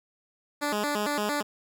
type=tone with vibrato; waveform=10% pulse; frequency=246.9 Hz; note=B3; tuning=in tune; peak=-18 dBFS; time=0.61-1.43 s; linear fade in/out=20 ms; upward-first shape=square; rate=4.4 Hz; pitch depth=290 cents each way; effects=none